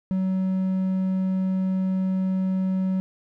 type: tone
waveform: triangle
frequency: 188.2 Hz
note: F#3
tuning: 30 cents sharp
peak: -19 dBFS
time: 0.11-3 s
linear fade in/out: 0 ms
effects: none